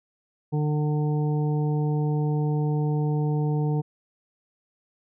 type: harmonic tone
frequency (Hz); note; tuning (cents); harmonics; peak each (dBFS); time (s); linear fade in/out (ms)
150; D3; +37; 1 / 2 / 3 / 5 / 6; -22 / -32 / -32 / -38 / -41; 0.52-3.82; 20
effects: none